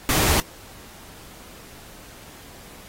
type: noise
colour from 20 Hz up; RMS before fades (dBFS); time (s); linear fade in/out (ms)
pink; -20; 0.09-0.4; 0
effects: pink hiss -45 dBFS RMS until 2.88 s + AAC 48 kbps